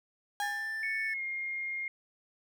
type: tone with exponential decay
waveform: 35% pulse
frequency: 819 Hz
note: G#5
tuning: 24 cents flat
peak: -28 dBFS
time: 0.4-0.91 s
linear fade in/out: 1 ms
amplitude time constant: 110 ms
type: tone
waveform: triangle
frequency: 1772 Hz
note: A6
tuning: 12 cents sharp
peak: -32 dBFS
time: 0.42-1.14 s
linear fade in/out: 5 ms
type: tone with pitch glide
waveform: sine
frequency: 2217 to 2129 Hz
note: C#7 to C7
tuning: 0 to +30 cents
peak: -33 dBFS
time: 0.83-1.88 s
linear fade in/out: 2 ms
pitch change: -70 cents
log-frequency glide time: 1.07-1.22 s
effects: none